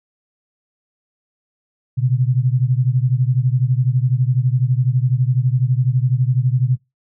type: beating tone pair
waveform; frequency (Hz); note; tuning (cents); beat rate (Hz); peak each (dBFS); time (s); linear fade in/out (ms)
sine; 122.6 / 134.6; B2 / C3; -12 / +49; 12; -16 / -17; 1.97-6.77; 20
effects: noise-tail reverb RT60 0.2 s tail -21 dB re dry